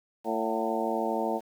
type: harmonic tone with a mistuned harmonic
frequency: 112.6 Hz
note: A2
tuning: 40 cents sharp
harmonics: 2 / 3 / 4 / 5 / 6 / 7 / 8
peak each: -34 / -34 / -34 / -34 / -34 / -34 / -34 dBFS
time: 0.24-1.41 s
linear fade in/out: 50 ms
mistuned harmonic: 7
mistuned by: -64 cents
effects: 9-bit